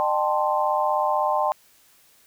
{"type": "chord", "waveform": "sine", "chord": "A half-diminished seventh", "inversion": "second", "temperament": "equal with one note detuned", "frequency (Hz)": [607.3, 784, 880, 1046.5], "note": ["Eb5", "G5", "A5", "C6"], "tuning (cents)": [-42, 0, 0, 0], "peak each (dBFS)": -25, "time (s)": [0, 1.52], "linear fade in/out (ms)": 0, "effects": ["white hiss -57 dBFS RMS until 2.26 s"]}